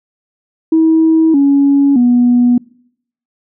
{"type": "tone with pitch steps", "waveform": "sine", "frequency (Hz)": [321.7, 280.1, 243.8], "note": ["E4", "C#4", "B3"], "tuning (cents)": [-42, 18, -22], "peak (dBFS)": -5, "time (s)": [0.72, 2.58], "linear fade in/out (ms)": 5, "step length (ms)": 620, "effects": ["noise-tail reverb RT60 0.7 s tail -25 dB re dry", "tanh soft clip ceiling -2 dBFS"]}